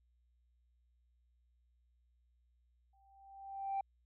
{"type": "tone with exponential growth", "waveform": "sine", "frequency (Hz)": 784, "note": "G5", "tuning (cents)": 0, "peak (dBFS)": -31, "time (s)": [2.93, 3.81], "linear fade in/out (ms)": 5, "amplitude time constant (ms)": 190, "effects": ["tanh soft clip ceiling -31 dBFS", "added 60 Hz sine -70 dBFS peak until 4.05 s"]}